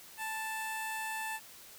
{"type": "tone with notch filter", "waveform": "15% pulse", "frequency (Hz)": 880, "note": "A5", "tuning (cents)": 0, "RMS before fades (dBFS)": -38, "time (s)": [0.17, 1.4], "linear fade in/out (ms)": 50, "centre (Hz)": 3900, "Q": 1.7, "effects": ["white hiss -53 dBFS RMS until 1.78 s"]}